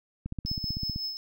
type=click train; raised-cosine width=5 ms; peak=-21 dBFS; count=12; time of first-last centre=0.26-0.961 s; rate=15.7 Hz
type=tone with tremolo; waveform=triangle; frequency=5210 Hz; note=E8; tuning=21 cents flat; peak=-28 dBFS; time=0.46-1.17 s; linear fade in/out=0 ms; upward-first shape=triangle; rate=5.5 Hz; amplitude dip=60%
effects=none